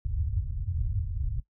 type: low-pass noise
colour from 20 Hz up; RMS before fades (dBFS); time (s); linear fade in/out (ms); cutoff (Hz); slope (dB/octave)
white; -30; 0.05-1.4; 0; 110; 48
effects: noise-tail reverb RT60 0.1 s tail -17 dB re dry